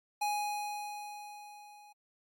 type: tone with level ramp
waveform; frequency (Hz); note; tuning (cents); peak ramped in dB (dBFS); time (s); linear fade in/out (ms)
square; 830.6; G#5; 0; -30 to -55; 0.21-1.93; 10
effects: AAC 64 kbps